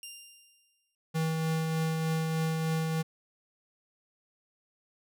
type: tone with exponential decay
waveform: 15% pulse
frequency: 2794 Hz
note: F7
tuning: in tune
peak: -33 dBFS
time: 0.03-0.95 s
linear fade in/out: 1 ms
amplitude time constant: 200 ms
type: tone with tremolo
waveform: square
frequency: 160.5 Hz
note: E3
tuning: 46 cents flat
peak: -27 dBFS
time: 1.14-3.03 s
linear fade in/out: 20 ms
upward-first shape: triangle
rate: 3.3 Hz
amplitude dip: 30%
effects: none